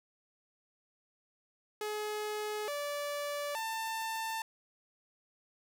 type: tone with pitch steps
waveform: sawtooth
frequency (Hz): 423.2 / 580 / 893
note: G#4 / D5 / A5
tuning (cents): +33 / -22 / +25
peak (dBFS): -31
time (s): 1.81-4.42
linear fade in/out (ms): 2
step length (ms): 870
effects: none